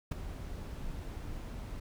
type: noise with ADSR envelope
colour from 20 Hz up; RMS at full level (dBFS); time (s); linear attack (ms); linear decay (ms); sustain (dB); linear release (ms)
brown; -29; 0.11-1.8; 10; 10; -12; 6
effects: none